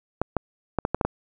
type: clicks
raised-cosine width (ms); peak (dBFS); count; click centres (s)
1; -8; 7; 0.216 / 0.367 / 0.787 / 0.851 / 0.946 / 1.012 / 1.05
effects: none